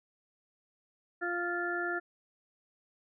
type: harmonic tone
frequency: 348.8 Hz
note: F4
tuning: 2 cents flat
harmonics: 1 / 2 / 4 / 5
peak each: -36 / -39 / -35 / -37 dBFS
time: 1.21-2 s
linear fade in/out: 20 ms
effects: none